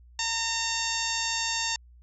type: harmonic tone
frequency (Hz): 913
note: A#5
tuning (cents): -36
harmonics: 1 / 2 / 3 / 4 / 5 / 6 / 7 / 8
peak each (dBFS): -35 / -35 / -35 / -35 / -35 / -35 / -35 / -35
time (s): 0.19-1.76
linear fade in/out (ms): 2
effects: added 60 Hz sine -50 dBFS peak until 2.02 s